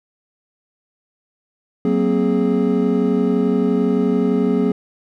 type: tone cluster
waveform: triangle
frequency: 186.1 / 232.3 / 263.9 / 418.2 Hz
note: F#3 / A#3 / C4 / G#4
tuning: +10 / -6 / +15 / +12 cents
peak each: -18 dBFS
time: 1.85-4.72 s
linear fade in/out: 2 ms
effects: none